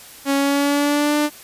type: tone with pitch glide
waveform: sawtooth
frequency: 277.2 to 297.1 Hz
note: C#4 to D4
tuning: 0 to +20 cents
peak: -12 dBFS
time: 0.25-1.3 s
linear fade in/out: 50 ms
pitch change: +120 cents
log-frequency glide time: 0.35-1.17 s
effects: white hiss -41 dBFS RMS until 1.43 s + resampled to 32000 Hz